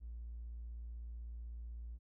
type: tone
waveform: triangle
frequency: 58 Hz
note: A#1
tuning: 8 cents flat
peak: -40 dBFS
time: 0-1.99 s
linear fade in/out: 50 ms
effects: tanh soft clip ceiling -41 dBFS